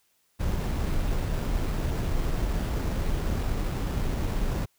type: noise with sample-and-hold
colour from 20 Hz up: brown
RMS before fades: -27 dBFS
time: 0.39-4.66 s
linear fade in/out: 20 ms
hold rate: 6300 Hz
effects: white hiss -69 dBFS RMS until 4.78 s